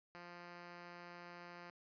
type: tone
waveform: 5% pulse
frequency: 174.61 Hz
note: F3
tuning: in tune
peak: -40 dBFS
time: 0.15-1.7 s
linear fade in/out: 0 ms
effects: resampled to 11025 Hz + 13-bit